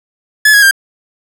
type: tone with pitch steps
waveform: 45% pulse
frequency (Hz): 1715 / 1659 / 1593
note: A6 / G#6 / G6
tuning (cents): -45 / -2 / +27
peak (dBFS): -4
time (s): 0.45-0.711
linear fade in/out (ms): 5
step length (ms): 87
effects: 7-bit